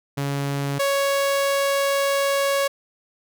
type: tone pair in turn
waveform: sawtooth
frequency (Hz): 140.5 / 555.9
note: C#3 / C#5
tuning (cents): +24 / +5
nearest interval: 2 octaves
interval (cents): 2381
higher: second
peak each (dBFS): -19 / -15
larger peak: second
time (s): 0.17-0.79 / 0.79-2.68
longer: second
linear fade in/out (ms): 10
effects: none